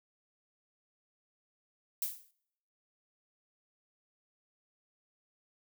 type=noise with exponential decay; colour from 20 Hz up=violet; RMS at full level=-31 dBFS; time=2.02-2.31 s; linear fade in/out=2 ms; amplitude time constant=61 ms; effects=noise-tail reverb RT60 0.8 s tail -26 dB re dry